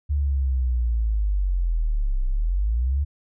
sine linear two-way sweep, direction down then up, 73.42 to 31 to 73.42 Hz, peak -19 dBFS, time 0.09-3.05 s, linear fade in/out 20 ms, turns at 2.27 s, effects none

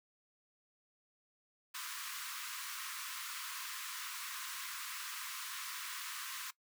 pink high-pass noise, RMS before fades -44 dBFS, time 1.74-6.51 s, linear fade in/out 10 ms, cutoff 1000 Hz, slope 96 dB/octave, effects noise-tail reverb RT60 0.1 s tail -20 dB re dry

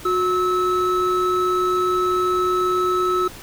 triangle tone pair together, 363.9 / 1300 Hz, F#4 / E6, -29 / -24 cents, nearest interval octave + minor seventh, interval 2205 cents, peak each -18 dBFS, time 0.05-3.28 s, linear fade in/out 5 ms, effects pink hiss -39 dBFS RMS until 3.42 s

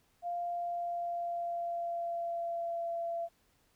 sine tone with pitch glide, 697 to 678.3 Hz, F5 to E5, -4 to +49 cents, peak -33 dBFS, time 0.22-3.29 s, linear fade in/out 50 ms, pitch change -47 cents, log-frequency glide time 0.4-2.91 s, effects pink hiss -71 dBFS RMS until 3.75 s

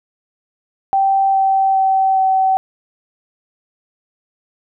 sine tone with pitch steps, 779 / 773.6 / 768.3 / 763 Hz, G5 / G5 / G5 / G5, -11 / -23 / -35 / -47 cents, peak -11 dBFS, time 0.93-2.57 s, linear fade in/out 0 ms, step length 410 ms, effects none

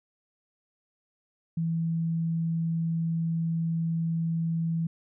sine tone, 164.81 Hz, E3, in tune, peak -25 dBFS, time 1.57-4.87 s, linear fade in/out 5 ms, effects none

